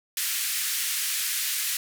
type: band-pass noise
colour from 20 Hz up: white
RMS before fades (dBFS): -28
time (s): 0.17-1.77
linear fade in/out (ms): 2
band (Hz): 1600 to 15000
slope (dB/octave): 24
effects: none